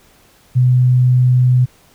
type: tone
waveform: sine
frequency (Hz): 125.9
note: B2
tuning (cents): +34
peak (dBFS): -8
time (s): 0.55-1.66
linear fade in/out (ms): 20
effects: pink hiss -50 dBFS RMS until 1.94 s